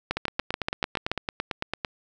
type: two click trains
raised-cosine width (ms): 0.3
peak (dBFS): -11 / -9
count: 16 / 8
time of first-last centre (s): 0.17-1.848 / 0.11-1.116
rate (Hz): 8.94 / 6.96
effects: none